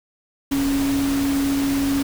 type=tone in noise; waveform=sine; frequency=277.2 Hz; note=C#4; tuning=in tune; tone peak=-18 dBFS; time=0.51-2.03 s; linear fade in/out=10 ms; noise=pink; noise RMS=-29 dBFS; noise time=0.51-2.03 s; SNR=+8 dB; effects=none